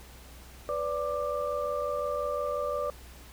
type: tone cluster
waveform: sine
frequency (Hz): 496.3 / 582 / 1184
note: B4 / D5 / D6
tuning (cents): +8 / -16 / +14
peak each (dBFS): -34 / -31 / -34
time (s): 0.69-2.9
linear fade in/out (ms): 0
effects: added 62 Hz sine -49 dBFS peak until 3.32 s + pink hiss -52 dBFS RMS until 3.32 s